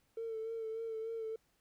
triangle tone with vibrato, 448.7 Hz, A4, 34 cents sharp, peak -34 dBFS, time 0.17-1.36 s, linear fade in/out 5 ms, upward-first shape sine, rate 3.4 Hz, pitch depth 32 cents each way, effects tanh soft clip ceiling -35 dBFS + pink hiss -75 dBFS RMS until 1.6 s

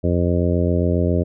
harmonic tone, 87.4 Hz, F2, 2 cents sharp, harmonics 1 / 2 / 3 / 4 / 5 / 6 / 7, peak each -19 / -22 / -24 / -25 / -26 / -27 / -27 dBFS, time 0.03-1.24 s, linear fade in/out 20 ms, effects none

